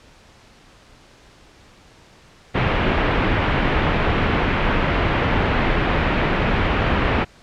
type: low-pass noise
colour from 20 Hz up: pink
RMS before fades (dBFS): -19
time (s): 2.54-7.25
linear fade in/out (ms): 20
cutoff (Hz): 2800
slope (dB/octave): 24
effects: pink hiss -49 dBFS RMS until 7.42 s + low-pass 6000 Hz 12 dB/octave